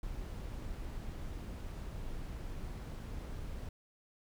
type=noise; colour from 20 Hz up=brown; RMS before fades=-42 dBFS; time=0.03-3.69 s; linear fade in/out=2 ms; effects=none